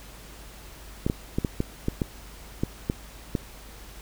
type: clicks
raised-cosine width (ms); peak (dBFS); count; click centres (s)
3; -11; 10; 1.065 / 1.099 / 1.385 / 1.448 / 1.604 / 1.884 / 2.018 / 2.635 / 2.899 / 3.352
effects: added 50 Hz sine -46 dBFS peak until 4.01 s + pink hiss -47 dBFS RMS until 4.01 s